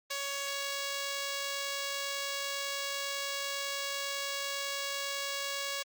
5% pulse tone, 558 Hz, C#5, 11 cents sharp, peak -22 dBFS, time 0.1-5.83 s, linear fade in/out 10 ms, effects Opus 24 kbps

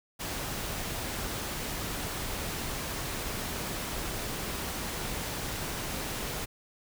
pink noise, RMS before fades -35 dBFS, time 0.19-6.46 s, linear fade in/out 20 ms, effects none

